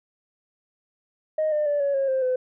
sine tone with pitch steps, 622.3 / 601.8 / 582 / 562.8 / 544.3 / 526.3 / 509 Hz, D#5 / D5 / D5 / C#5 / C#5 / C5 / C5, 0 / +42 / -16 / +26 / -32 / +10 / -48 cents, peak -19 dBFS, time 1.38-2.36 s, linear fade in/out 5 ms, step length 140 ms, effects tanh soft clip ceiling -17 dBFS

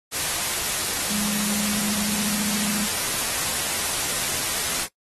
sine tone in noise, 208.2 Hz, G#3, 5 cents sharp, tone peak -28 dBFS, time 1.08-2.89 s, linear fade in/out 50 ms, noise white, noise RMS -25 dBFS, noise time 0.11-4.88 s, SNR -6 dB, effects noise-tail reverb RT60 0.1 s tail -19 dB re dry + AAC 32 kbps

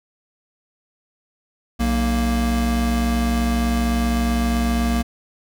square tone pair together, 61.74 / 233.1 Hz, B1 / A#3, 0 / 0 cents, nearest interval octave + major seventh, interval 2300 cents, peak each -21 dBFS, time 1.79-5.03 s, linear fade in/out 20 ms, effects none

